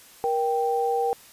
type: tone pair together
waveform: sine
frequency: 472.4 / 784 Hz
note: A#4 / G5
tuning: +23 / 0 cents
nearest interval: major sixth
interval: 877 cents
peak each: -24 dBFS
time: 0.24-1.13 s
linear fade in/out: 0 ms
effects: white hiss -50 dBFS RMS until 1.32 s + resampled to 32000 Hz